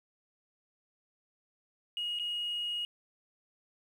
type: tone with dropouts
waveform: sine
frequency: 2881 Hz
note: F#7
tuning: 47 cents flat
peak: -31 dBFS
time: 1.97-2.85 s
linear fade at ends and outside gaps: 1 ms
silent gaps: 2.189-2.196 s
effects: tanh soft clip ceiling -28 dBFS + 10-bit